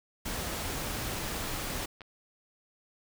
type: noise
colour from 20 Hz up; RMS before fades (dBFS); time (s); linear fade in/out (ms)
pink; -35; 0.25-1.86; 10
type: clicks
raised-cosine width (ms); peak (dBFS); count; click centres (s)
0.3; -30; 2; 2.008 / 2.017
effects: none